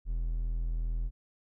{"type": "tone", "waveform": "triangle", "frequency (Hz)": 41.2, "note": "E1", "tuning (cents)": 0, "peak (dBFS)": -27, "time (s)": [0.05, 1.11], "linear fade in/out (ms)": 50, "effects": []}